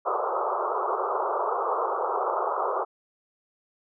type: band-pass noise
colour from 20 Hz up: white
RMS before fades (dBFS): -27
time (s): 0.05-2.85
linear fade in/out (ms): 20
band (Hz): 370 to 1300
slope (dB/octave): 96
effects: none

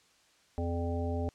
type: harmonic tone with a mistuned harmonic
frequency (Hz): 85.1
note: F2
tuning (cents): -44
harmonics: 1 / 3 / 5 / 7 / 9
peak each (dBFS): -32 / -37 / -39 / -40 / -42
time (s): 0.58-1.29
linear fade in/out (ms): 0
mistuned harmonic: 9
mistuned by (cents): +35
effects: white hiss -65 dBFS RMS until 1.34 s + low-pass 7000 Hz 12 dB/octave

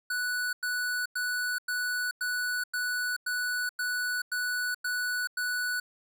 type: tone bursts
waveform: square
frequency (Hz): 1480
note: F#6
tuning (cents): 0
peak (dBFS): -29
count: 11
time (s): 0.1-5.8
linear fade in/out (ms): 5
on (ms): 430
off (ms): 97
effects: none

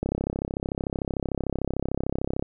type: click train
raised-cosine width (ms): 2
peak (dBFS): -13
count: 81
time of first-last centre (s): 0.03-2.425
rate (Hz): 33.4
effects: none

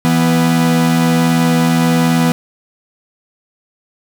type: tone pair together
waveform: 45% pulse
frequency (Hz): 165.1 / 246.4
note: E3 / B3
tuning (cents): +3 / -4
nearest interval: perfect fifth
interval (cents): 693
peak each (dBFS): -13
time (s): 0.05-2.32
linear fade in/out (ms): 0
effects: 7-bit

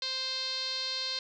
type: tone with low-pass filter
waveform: 5% pulse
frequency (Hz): 523.3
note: C5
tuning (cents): 0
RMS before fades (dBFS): -34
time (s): 0.02-1.19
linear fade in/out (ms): 2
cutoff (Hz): 4300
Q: 6.9
effects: none

